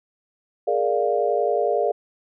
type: chord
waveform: sine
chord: Bb dominant seventh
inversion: third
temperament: equal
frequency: 415.3 / 466.2 / 587.3 / 698.5 Hz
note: Ab4 / Bb4 / D5 / F5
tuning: 0 / 0 / 0 / 0 cents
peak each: -24 dBFS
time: 0.67-1.92 s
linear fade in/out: 10 ms
effects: none